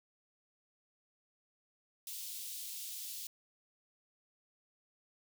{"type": "high-pass noise", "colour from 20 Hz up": "white", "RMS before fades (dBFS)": -44, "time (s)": [2.07, 3.27], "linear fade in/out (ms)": 2, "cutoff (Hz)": 3100, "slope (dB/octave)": 24, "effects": []}